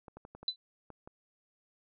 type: clicks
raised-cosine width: 1 ms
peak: -34 dBFS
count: 7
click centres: 0.082 / 0.17 / 0.251 / 0.35 / 0.43 / 0.903 / 1.075 s
type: tone with exponential decay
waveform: sine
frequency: 3999 Hz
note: B7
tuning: 21 cents sharp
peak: -25 dBFS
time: 0.48-0.56 s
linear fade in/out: 2 ms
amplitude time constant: 17 ms
effects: none